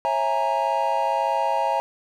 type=chord; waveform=triangle; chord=A# half-diminished seventh; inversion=first; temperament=equal with one note detuned; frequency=544.5 / 659.3 / 830.6 / 932.3 Hz; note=C#5 / E5 / G#5 / A#5; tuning=-31 / 0 / 0 / 0 cents; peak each=-26 / -25 / -23 / -22 dBFS; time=0.05-1.8 s; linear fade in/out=0 ms; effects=none